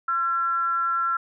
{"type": "tone with frequency modulation", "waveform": "sine", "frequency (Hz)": 1355, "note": "E6", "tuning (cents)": 47, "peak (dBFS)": -21, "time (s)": [0.08, 1.17], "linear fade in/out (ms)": 5, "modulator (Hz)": 307, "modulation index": 0.33, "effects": []}